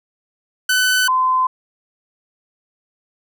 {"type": "tone pair in turn", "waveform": ["sawtooth", "sine"], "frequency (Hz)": [1505, 1027.8], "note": ["F#6", "C6"], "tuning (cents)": [29, -31], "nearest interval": "perfect fifth", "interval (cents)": 660, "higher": "first", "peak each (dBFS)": [-10, -13], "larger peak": "first", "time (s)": [[0.69, 1.08], [1.08, 1.47]], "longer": "neither", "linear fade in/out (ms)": 5, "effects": []}